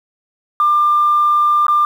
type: tone with dropouts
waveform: sine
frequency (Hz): 1194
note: D6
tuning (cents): +28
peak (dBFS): -9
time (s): 0.6-1.85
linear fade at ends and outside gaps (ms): 1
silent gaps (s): 1.667-1.682
effects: tanh soft clip ceiling -5 dBFS + 7-bit